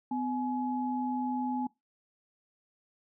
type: tone pair together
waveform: sine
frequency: 252.4 / 845 Hz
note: B3 / G#5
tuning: +38 / +30 cents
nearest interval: octave + major sixth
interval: 2092 cents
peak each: -31 / -34 dBFS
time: 0.11-1.67 s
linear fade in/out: 5 ms
effects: noise-tail reverb RT60 0.2 s tail -22 dB re dry